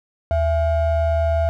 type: ring-modulated tone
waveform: triangle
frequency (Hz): 373.9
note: F#4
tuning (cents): +18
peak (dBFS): -11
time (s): 0.31-1.49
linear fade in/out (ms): 0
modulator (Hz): 295
effects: none